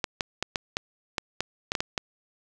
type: clicks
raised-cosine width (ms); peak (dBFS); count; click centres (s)
0.2; -9; 11; 0.042 / 0.208 / 0.426 / 0.558 / 0.769 / 1.182 / 1.406 / 1.719 / 1.752 / 1.805 / 1.978
effects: none